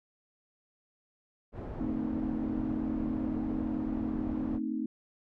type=low-pass noise; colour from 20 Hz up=pink; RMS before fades=-40 dBFS; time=1.52-4.6 s; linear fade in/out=50 ms; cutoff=750 Hz; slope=12 dB/octave
type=chord; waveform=sine; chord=A diminished; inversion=none; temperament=equal with one note detuned; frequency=223.7 / 261.6 / 311.1 Hz; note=A3 / C4 / Eb4; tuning=+29 / 0 / 0 cents; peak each=-35 dBFS; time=1.79-4.86 s; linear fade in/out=5 ms
effects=none